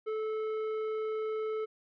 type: tone with tanh clipping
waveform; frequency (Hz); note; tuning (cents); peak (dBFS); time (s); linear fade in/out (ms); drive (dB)
sine; 435.4; A4; -18; -33; 0.06-1.66; 20; 10
effects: none